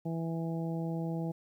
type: harmonic tone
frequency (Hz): 164.81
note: E3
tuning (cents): 0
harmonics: 1 / 2 / 3 / 4 / 5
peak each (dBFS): -33 / -39 / -43 / -45 / -47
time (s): 0.05-1.32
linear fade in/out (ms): 10
effects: 11-bit